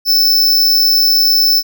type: tone with amplitude modulation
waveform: square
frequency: 5274 Hz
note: E8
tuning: in tune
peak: -6 dBFS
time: 0.05-1.63 s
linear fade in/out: 50 ms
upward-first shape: sine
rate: 191 Hz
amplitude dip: 55%
effects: none